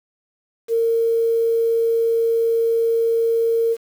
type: tone with quantisation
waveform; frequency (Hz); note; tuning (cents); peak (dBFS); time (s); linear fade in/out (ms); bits
sine; 458.5; A#4; -29; -15; 0.68-3.77; 50; 7
effects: none